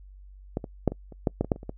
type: clicks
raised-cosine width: 2 ms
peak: -14 / -21 / -7 / -20 / -30 / -9 / -10 / -20 / -8 / -27 / -29 / -20 dBFS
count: 12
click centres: 0.571 / 0.642 / 0.877 / 0.92 / 1.123 / 1.272 / 1.41 / 1.446 / 1.518 / 1.561 / 1.631 / 1.694 s
effects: noise-tail reverb RT60 0.1 s tail -26 dB re dry + added 48 Hz sine -45 dBFS peak until 1.77 s